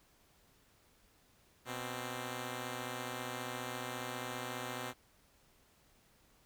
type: tone pair together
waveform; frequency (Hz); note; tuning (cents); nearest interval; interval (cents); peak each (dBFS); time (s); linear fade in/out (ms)
5% pulse; 123.69 / 262.1; B2 / C4; +3 / +3; octave + minor second; 1300; -30 / -32; 1.65-4.94; 50
effects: pink hiss -68 dBFS RMS until 6.45 s